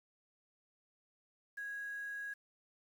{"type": "tone with quantisation", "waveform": "sine", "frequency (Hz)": 1654, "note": "G#6", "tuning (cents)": -8, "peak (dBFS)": -40, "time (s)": [1.57, 2.34], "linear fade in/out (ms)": 10, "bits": 10, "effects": []}